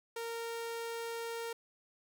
sawtooth tone, 462.1 Hz, A#4, 15 cents flat, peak -34 dBFS, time 0.16-1.53 s, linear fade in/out 5 ms, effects none

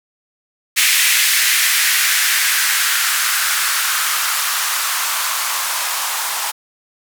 violet noise with band-pass filter sweep, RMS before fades -17 dBFS, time 0.76-6.52 s, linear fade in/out 20 ms, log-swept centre 2100 to 900 Hz, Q 2.4, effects none

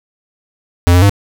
square tone with pitch steps, 87.4 / 89.6 / 100.5 Hz, F2 / F2 / G2, +2 / +45 / +44 cents, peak -6 dBFS, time 0.87-1.095 s, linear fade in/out 0 ms, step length 75 ms, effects none

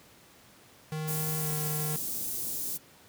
square tone with pitch glide, 155.56 to 152.53 Hz, D#3 to D#3, 0 to -34 cents, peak -32 dBFS, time 0.92-1.96 s, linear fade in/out 0 ms, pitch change -34 cents, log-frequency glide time 1.36-1.52 s
white band-stop noise, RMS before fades -34 dBFS, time 1.07-2.78 s, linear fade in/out 20 ms, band 350 to 7400 Hz, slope 12 dB/octave
effects pink hiss -56 dBFS RMS until 3.08 s + high-pass 100 Hz 12 dB/octave

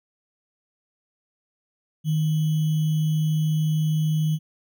sine tone with sample-and-hold, 155.56 Hz, D#3, in tune, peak -19 dBFS, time 2.04-4.39 s, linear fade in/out 50 ms, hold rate 3150 Hz, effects none

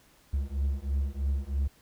triangle beating tone pair, 67.7 / 70.8 Hz, C#2 / C#2, -40 / +37 cents, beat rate 3.1 Hz, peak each -28 dBFS, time 0.33-1.68 s, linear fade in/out 10 ms, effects pink hiss -61 dBFS RMS until 1.81 s

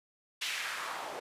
white noise with band-pass filter sweep, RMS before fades -38 dBFS, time 0.41-1.2 s, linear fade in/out 10 ms, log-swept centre 3000 to 580 Hz, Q 1.7, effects resampled to 32000 Hz

